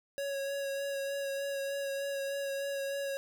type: tone with vibrato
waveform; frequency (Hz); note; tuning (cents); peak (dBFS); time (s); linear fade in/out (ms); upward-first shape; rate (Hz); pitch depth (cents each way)
square; 554.4; C#5; 0; -34; 0.18-3.17; 0; sine; 3.3; 17
effects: none